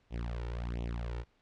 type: tone with flanger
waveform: sawtooth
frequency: 58.7 Hz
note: A#1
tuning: 13 cents sharp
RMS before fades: -37 dBFS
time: 0.1-1.25 s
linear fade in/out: 50 ms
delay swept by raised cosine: 0.31 to 2.21 ms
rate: 1.4 Hz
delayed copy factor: +1
effects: pink hiss -71 dBFS RMS until 1.41 s + low-pass 4000 Hz 12 dB/octave